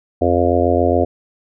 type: harmonic tone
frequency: 87.31 Hz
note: F2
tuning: in tune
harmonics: 1 / 3 / 4 / 5 / 6 / 7 / 8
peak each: -20 / -20 / -20 / -20 / -20 / -20 / -20 dBFS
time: 0.21-1.05 s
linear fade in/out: 10 ms
effects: none